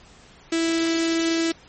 sawtooth tone with notch filter, 329.6 Hz, E4, in tune, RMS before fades -22 dBFS, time 0.52-1.52 s, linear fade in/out 5 ms, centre 880 Hz, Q 0.67, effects pink hiss -50 dBFS RMS until 1.68 s + MP3 32 kbps

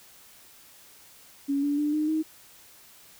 sine tone with pitch steps, 279.9 / 288.1 / 296.5 / 305.2 / 314.2 Hz, C#4 / D4 / D4 / D#4 / D#4, +17 / -33 / +17 / -33 / +17 cents, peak -23 dBFS, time 1.48-2.23 s, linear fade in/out 20 ms, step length 150 ms, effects white hiss -53 dBFS RMS until 3.19 s

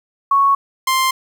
sine / sawtooth tone pair in turn, 1108 / 1050 Hz, C#6 / C6, -1 / +6 cents, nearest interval minor second, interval 93 cents, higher first, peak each -10 dBFS, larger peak neither, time 0.31-0.55 / 0.87-1.11 s, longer neither, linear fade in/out 5 ms, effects 8-bit

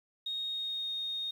sine tone with pitch glide, 3729 to 3708 Hz, A#7 to A#7, 0 to -10 cents, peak -33 dBFS, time 0.26-1.31 s, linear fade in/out 5 ms, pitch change -10 cents, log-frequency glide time 0.46-0.88 s, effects 10-bit

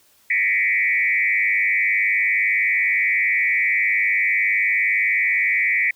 sine tone with frequency modulation, 2125 Hz, C7, 26 cents sharp, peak -16 dBFS, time 0.3-5.91 s, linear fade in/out 5 ms, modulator 99.6 Hz, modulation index 2.4, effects white hiss -57 dBFS RMS until 5.95 s

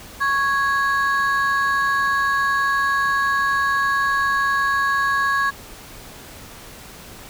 triangle ring-modulated tone, 1383 Hz, F6, 17 cents flat, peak -12 dBFS, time 0.2-5.51 s, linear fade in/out 20 ms, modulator 276 Hz, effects pink hiss -40 dBFS RMS until 7.29 s

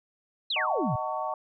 sine exponential sweep, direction down, 4300 to 104.9 Hz, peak -26 dBFS, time 0.5-0.96 s, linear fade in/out 5 ms
sine chord, D# half-diminished seventh, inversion none, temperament just, 622.3 / 746.7 / 896 / 1120.1 Hz, D#5 / F#5 / A5 / C#6, 0 / +16 / +31 / +18 cents, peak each -34 dBFS, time 0.56-1.34 s, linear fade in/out 2 ms
effects none

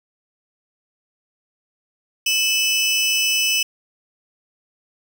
25% pulse tone pair together, 2607 / 2982 Hz, E7 / F#7, -20 / +13 cents, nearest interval major second, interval 233 cents, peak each -16 dBFS, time 2.26-3.63 s, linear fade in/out 5 ms, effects none

